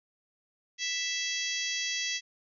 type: harmonic tone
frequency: 660 Hz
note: E5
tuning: 2 cents sharp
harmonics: 3 / 4 / 5 / 6 / 7 / 8 / 9 / 10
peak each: -36 / -38 / -36 / -42 / -39 / -41 / -37 / -44 dBFS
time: 0.78-2.21 s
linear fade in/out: 50 ms
effects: none